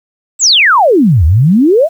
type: exponential two-way sweep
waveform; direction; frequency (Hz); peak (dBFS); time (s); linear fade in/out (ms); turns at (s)
sine; down then up; 8250 to 73.42 to 699; -4; 0.39-1.89; 50; 1.25
effects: 7-bit